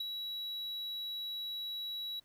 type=tone with ADSR envelope; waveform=triangle; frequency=3900 Hz; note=B7; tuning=23 cents flat; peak=-31 dBFS; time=0-2.2 s; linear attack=7 ms; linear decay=12 ms; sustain=-5 dB; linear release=9 ms; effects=pink hiss -71 dBFS RMS until 2.24 s

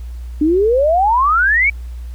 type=exponential sweep; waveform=sine; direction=up; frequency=290.8 to 2320 Hz; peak=-10 dBFS; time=0.41-1.7 s; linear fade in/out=5 ms; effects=added 60 Hz sine -25 dBFS peak until 2.14 s + pink hiss -50 dBFS RMS until 2.14 s

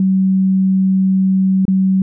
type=tone with dropouts; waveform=sine; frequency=190 Hz; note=F#3; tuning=46 cents sharp; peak=-10 dBFS; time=0-2.02 s; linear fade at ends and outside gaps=2 ms; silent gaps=1.653-1.68 s; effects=none

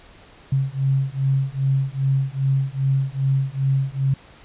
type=beating tone pair; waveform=sine; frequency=134.2 / 136.7 Hz; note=C3 / C#3; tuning=+44 / -24 cents; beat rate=2.5 Hz; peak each=-21 dBFS; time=0.52-4.14 s; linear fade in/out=5 ms; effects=pink hiss -48 dBFS RMS until 4.44 s + resampled to 8000 Hz

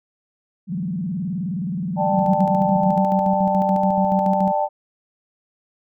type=tone with vibrato; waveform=sine; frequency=180 Hz; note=F#3; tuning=47 cents flat; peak=-22 dBFS; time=0.67-3.02 s; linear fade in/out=50 ms; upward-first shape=square; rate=19 Hz; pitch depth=180 cents each way
type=chord; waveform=sine; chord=D suspended fourth; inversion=none; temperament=equal with one note detuned; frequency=594.2 / 784 / 880 Hz; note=D5 / G5 / A5; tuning=+20 / 0 / 0 cents; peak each=-22 dBFS; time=1.96-4.69 s; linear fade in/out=50 ms
type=tone with tremolo; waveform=sine; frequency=189.8 Hz; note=F#3; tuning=44 cents sharp; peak=-17 dBFS; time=2.12-4.52 s; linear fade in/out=10 ms; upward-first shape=square; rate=7 Hz; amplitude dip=55%
effects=none

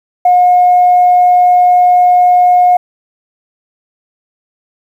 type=tone; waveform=sine; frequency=719 Hz; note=F#5; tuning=50 cents flat; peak=-3 dBFS; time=0.25-2.77 s; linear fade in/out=5 ms; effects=tanh soft clip ceiling 0 dBFS + 7-bit

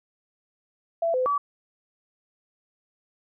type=tone with pitch steps; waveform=sine; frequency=669 / 510 / 1146 Hz; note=E5 / C5 / D6; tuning=+25 / -44 / -43 cents; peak=-21 dBFS; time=1.02-1.38 s; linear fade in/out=5 ms; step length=120 ms; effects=none

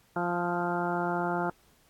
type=harmonic tone with a mistuned harmonic; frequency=174.61 Hz; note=F3; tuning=in tune; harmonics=1 / 2 / 3 / 4 / 5 / 6 / 7 / 8 / 9; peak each=-34 / -33 / -39 / -33 / -34 / -41 / -41 / -36 / -49 dBFS; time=0.16-1.5 s; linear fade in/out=2 ms; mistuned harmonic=7; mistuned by=+35 cents; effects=pink hiss -64 dBFS RMS until 1.89 s + AAC 64 kbps

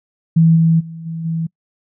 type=tone with level steps; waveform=sine; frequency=163.7 Hz; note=E3; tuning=12 cents flat; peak=-7 / -9 / -28 / -22 / -17 dBFS; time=0.36-1.47 s; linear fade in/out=10 ms; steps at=0.55 / 0.79 / 1.05 / 1.24 s; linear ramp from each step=20 ms; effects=noise-tail reverb RT60 0.1 s tail -26 dB re dry

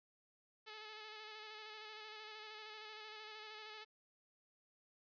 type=tone with vibrato; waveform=5% pulse; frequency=430 Hz; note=A4; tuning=40 cents flat; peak=-38 dBFS; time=0.66-3.85 s; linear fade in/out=20 ms; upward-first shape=square; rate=13 Hz; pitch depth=24 cents each way; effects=resampled to 11025 Hz

